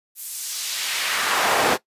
brown noise with high-pass filter sweep, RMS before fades -23 dBFS, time 0.15-1.78 s, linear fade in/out 50 ms, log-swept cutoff 12000 to 490 Hz, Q 0.95, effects noise-tail reverb RT60 0.1 s tail -18 dB re dry + resampled to 32000 Hz

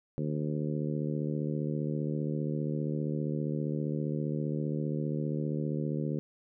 harmonic tone, 75.1 Hz, D2, 39 cents sharp, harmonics 2 / 3 / 4 / 5 / 6 / 7, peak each -32 / -36 / -38 / -40 / -42 / -43 dBFS, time 0.18-6.19 s, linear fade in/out 0 ms, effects none

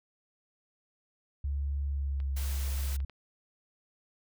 sine tone with pitch glide, 70.4 to 68.08 Hz, C#2 to C#2, +27 to -31 cents, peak -29 dBFS, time 1.44-3.05 s, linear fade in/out 5 ms, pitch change -58 cents, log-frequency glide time 1.89-2.33 s
clicks, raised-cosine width 0.3 ms, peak -36 dBFS, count 4, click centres 2.202 / 2.681 / 3.003 / 3.097 s
white noise, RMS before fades -43 dBFS, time 2.36-2.97 s, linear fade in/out 10 ms
effects none

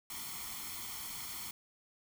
white noise with comb filter, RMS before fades -43 dBFS, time 0.1-1.51 s, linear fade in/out 2 ms, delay 0.92 ms, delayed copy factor +0.7, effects none

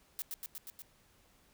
blue noise with echo, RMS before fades -38 dBFS, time 0.19-0.22 s, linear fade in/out 0 ms, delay 120 ms, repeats 5, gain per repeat -2 dB, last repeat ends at 0.82 s, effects pink hiss -67 dBFS RMS until 1.53 s

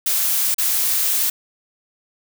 blue noise with dropouts, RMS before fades -19 dBFS, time 0.06-1.3 s, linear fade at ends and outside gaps 5 ms, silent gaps 0.545-0.582 s, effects none

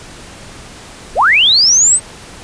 sine linear sweep, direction up, 373.2 to 8460 Hz, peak -6 dBFS, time 1.15-2 s, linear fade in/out 50 ms, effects pink hiss -34 dBFS RMS until 2.43 s + resampled to 22050 Hz

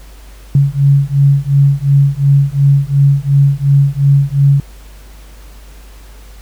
sine beating tone pair, 138.59 / 141.39 Hz, C#3 / C#3, 0 / +35 cents, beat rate 2.8 Hz, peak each -10 dBFS, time 0.55-4.6 s, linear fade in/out 2 ms, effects added 50 Hz sine -33 dBFS peak until 6.41 s + pink hiss -43 dBFS RMS until 6.41 s

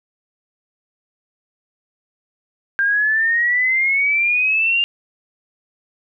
sine exponential sweep, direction up, 1591 to 2815 Hz, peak -14 dBFS, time 2.79-4.84 s, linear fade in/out 0 ms, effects none

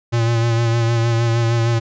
square tone with vibrato, 116.2 Hz, A#2, 5 cents flat, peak -15 dBFS, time 0.12-1.8 s, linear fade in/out 20 ms, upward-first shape sine, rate 6.5 Hz, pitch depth 30 cents each way, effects resampled to 16000 Hz

